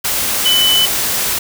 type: tone in noise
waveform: sine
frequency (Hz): 3000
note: F#7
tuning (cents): +23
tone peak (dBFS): -10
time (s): 0.45-0.86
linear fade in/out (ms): 10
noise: white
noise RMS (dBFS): -17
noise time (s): 0.04-1.39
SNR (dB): +4
effects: none